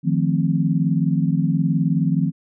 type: chord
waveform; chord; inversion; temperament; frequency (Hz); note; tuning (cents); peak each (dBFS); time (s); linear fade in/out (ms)
sine; F dominant seventh; third; equal; 155.56 / 174.61 / 220 / 261.6; Eb3 / F3 / A3 / C4; 0 / 0 / 0 / 0; -20 / -20 / -26 / -24; 0.03-2.32; 50
effects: none